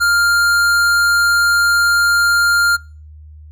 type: tone with tanh clipping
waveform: sine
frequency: 1401 Hz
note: F6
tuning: 5 cents sharp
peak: -13 dBFS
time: 0-2.77 s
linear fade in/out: 20 ms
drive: 18 dB
effects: noise-tail reverb RT60 0.4 s tail -25 dB re dry + added 76 Hz sine -35 dBFS peak until 3.51 s